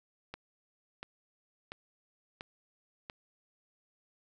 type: click train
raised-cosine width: 0.3 ms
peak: -25 dBFS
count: 5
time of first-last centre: 0.34-3.099 s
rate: 1.45 Hz
effects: none